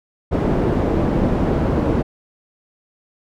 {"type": "low-pass noise", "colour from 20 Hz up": "white", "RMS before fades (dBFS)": -18, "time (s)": [0.31, 2.03], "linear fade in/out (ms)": 20, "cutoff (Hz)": 370, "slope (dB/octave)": 12, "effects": []}